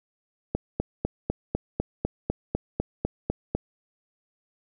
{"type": "click train", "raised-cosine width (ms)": 2, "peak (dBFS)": -11, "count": 13, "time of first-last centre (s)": [0.55, 3.55], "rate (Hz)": 4, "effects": []}